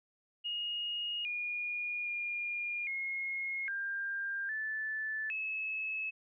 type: tone with pitch steps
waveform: sine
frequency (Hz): 2866 / 2435 / 2416 / 2158 / 1596 / 1749 / 2591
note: F7 / D#7 / D7 / C#7 / G6 / A6 / E7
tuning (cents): +44 / -38 / +48 / -47 / +31 / -11 / -30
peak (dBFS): -34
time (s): 0.44-6.11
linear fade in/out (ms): 20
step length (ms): 810
effects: none